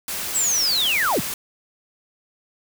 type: noise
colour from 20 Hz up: white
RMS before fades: -28 dBFS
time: 0.08-1.34 s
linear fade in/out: 2 ms
type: linear sweep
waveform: sine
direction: down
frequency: 7940 to 48.25 Hz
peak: -18 dBFS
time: 0.34-1.21 s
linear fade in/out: 20 ms
effects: none